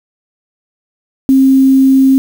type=tone with quantisation; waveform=sine; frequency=266.4 Hz; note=C4; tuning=31 cents sharp; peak=-4 dBFS; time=1.29-2.18 s; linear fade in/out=0 ms; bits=5; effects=none